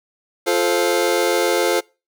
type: chord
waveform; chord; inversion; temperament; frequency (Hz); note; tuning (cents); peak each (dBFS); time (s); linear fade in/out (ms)
sawtooth; F major; none; just; 349.2 / 436.5 / 523.8; F4 / A4 / C5; 0 / -14 / +2; -16; 0.46-1.81; 20
effects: noise-tail reverb RT60 0.3 s tail -25 dB re dry